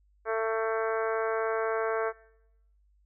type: harmonic tone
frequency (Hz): 223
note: A3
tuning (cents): +23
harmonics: 2 / 3 / 4 / 5 / 6 / 7 / 8 / 9 / 10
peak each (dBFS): -29 / -33 / -39 / -36 / -37 / -37 / -45 / -47 / -47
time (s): 0.25-2.13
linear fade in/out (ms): 50
effects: noise-tail reverb RT60 0.9 s tail -23 dB re dry + added 50 Hz sine -62 dBFS peak until 3.05 s